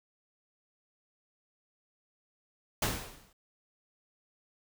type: noise with exponential decay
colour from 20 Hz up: pink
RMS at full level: -27 dBFS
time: 2.82-3.33 s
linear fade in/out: 5 ms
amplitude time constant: 110 ms
effects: none